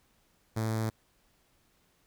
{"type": "tone with notch filter", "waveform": "sawtooth", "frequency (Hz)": 110.8, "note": "A2", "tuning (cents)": 13, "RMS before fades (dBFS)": -31, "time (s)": [0.56, 0.9], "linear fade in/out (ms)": 10, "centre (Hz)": 2800, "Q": 1.5, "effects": ["pink hiss -69 dBFS RMS until 2.06 s"]}